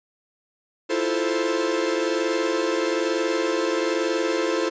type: chord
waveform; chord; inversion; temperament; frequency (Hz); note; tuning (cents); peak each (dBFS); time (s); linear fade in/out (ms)
45% pulse; F major seventh; third; equal with one note detuned; 328.1 / 349.2 / 440 / 523.3; E4 / F4 / A4 / C5; -8 / 0 / 0 / 0; -27; 0.89-4.7; 20
effects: resampled to 16000 Hz